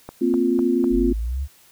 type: click train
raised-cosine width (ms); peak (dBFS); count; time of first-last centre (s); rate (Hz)
1; -19; 4; 0.09-0.842; 3.99
type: chord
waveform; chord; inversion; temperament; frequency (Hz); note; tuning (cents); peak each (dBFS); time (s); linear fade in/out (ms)
sine; Bb suspended second; none; equal; 233.1 / 261.6 / 349.2; Bb3 / C4 / F4; 0 / 0 / 0; -23 / -20 / -20; 0.21-1.13; 10
type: exponential sweep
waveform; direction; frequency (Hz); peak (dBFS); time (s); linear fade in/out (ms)
sine; up; 41.2 to 73.42; -22; 0.9-1.48; 50
effects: white hiss -53 dBFS RMS until 1.71 s